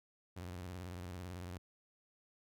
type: tone with vibrato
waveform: sawtooth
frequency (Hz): 89.6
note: F2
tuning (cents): +45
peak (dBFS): -40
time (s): 0.36-1.58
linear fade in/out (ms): 10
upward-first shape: square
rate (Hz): 18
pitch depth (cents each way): 94
effects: none